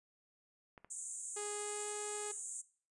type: clicks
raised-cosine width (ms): 0.5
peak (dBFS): -38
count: 2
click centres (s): 0.778 / 0.846
type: band-pass noise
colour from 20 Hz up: white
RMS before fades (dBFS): -45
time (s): 0.9-2.62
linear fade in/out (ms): 10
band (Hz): 6700 to 9200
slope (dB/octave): 96
type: tone with pitch glide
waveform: sawtooth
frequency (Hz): 414.3 to 417.2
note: G#4 to G#4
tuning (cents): -4 to +8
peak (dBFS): -38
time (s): 1.36-2.32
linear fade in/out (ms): 10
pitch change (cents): +12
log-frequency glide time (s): 1.5-1.91
effects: noise-tail reverb RT60 0.4 s tail -18 dB re dry + resampled to 24000 Hz